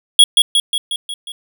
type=tone with echo; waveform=square; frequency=3330 Hz; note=G#7; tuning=4 cents sharp; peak=-3 dBFS; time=0.19-0.24 s; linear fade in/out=2 ms; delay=180 ms; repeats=6; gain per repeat=-4 dB; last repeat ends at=1.32 s; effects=none